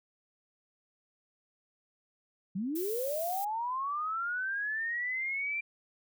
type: linear sweep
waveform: sine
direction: up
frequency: 174.61 to 2371 Hz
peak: -31 dBFS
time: 2.55-5.61 s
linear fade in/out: 10 ms
type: noise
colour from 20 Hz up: violet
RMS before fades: -40 dBFS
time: 2.75-3.45 s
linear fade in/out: 10 ms
effects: none